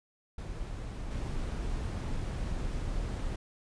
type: noise with level steps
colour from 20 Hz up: brown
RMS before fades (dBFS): -38 / -34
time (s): 0.38-3.36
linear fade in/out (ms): 5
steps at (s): 1.11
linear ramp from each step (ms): 2
effects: resampled to 22050 Hz